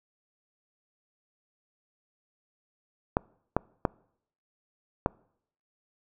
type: clicks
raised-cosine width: 1 ms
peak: -9 dBFS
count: 4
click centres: 3.169 / 3.566 / 3.852 / 5.061 s
effects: noise-tail reverb RT60 0.7 s tail -26 dB re dry